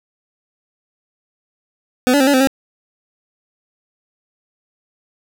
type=tone with pitch steps; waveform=25% pulse; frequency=251.8 / 286.7 / 263.4 / 285.2 / 259.2 / 269.8 Hz; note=B3 / D4 / C4 / C#4 / C4 / C#4; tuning=+34 / -42 / +12 / +49 / -16 / -47 cents; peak=-7 dBFS; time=2.07-2.472 s; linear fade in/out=0 ms; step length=67 ms; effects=none